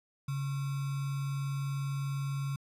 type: tone with sample-and-hold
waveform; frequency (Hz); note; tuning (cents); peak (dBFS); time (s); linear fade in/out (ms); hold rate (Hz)
sine; 138.59; C#3; 0; -31; 0.28-2.56; 5; 1225
effects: resampled to 32000 Hz